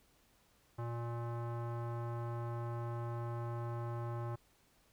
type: tone with low-pass filter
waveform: square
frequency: 117.9 Hz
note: A#2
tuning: 20 cents sharp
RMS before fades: -40 dBFS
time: 0.78-4.36 s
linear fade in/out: 10 ms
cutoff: 1100 Hz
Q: 2.1
effects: pink hiss -70 dBFS RMS until 4.92 s